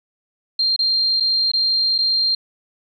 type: tone with dropouts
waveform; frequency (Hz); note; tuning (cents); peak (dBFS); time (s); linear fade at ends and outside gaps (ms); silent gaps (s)
sine; 4185; C8; 0; -15; 0.59-2.35; 5; 0.763-0.79 / 1.2-1.205 / 1.517-1.535 / 1.981-1.986
effects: none